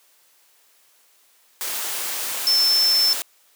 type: tone in noise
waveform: sine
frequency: 5310 Hz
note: E8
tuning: 12 cents sharp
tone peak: -15 dBFS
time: 2.47-3.13 s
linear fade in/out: 0 ms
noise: white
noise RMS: -27 dBFS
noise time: 1.61-3.22 s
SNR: +9 dB
effects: white hiss -58 dBFS RMS until 3.55 s + high-pass 400 Hz 12 dB/octave